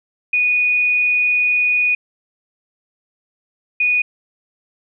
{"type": "tone bursts at uneven times", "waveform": "sine", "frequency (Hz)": 2469, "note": "D#7", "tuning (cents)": -14, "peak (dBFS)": -13, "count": 2, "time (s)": [[0.33, 1.95], [3.8, 4.02]], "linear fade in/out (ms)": 5, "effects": []}